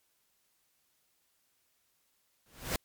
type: noise with exponential growth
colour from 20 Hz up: pink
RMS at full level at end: -29 dBFS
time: 2.46-2.76 s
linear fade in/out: 2 ms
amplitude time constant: 65 ms
effects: white hiss -74 dBFS RMS until 2.84 s + MP3 96 kbps